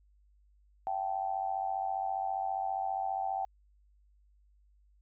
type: tone with amplitude modulation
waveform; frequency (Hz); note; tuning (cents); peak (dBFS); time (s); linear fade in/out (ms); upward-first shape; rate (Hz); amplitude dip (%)
sine; 772; G5; -27; -27; 0.87-3.45; 0; sine; 94.9; 85
effects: added 50 Hz sine -62 dBFS peak until 5.01 s